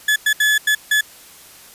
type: tone bursts at uneven times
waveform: 35% pulse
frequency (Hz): 1715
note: A6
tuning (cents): -45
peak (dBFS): -11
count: 5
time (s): 0.08-0.16 / 0.26-0.33 / 0.4-0.58 / 0.67-0.75 / 0.91-1.01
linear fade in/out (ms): 5
effects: white hiss -43 dBFS RMS until 1.74 s + resampled to 32000 Hz